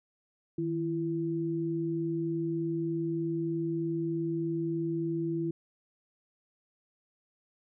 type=tone pair together; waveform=sine; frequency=157.9 / 334.6 Hz; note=D#3 / E4; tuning=+26 / +26 cents; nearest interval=octave + minor second; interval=1300 cents; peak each=-34 / -30 dBFS; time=0.58-5.51 s; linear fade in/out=5 ms; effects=none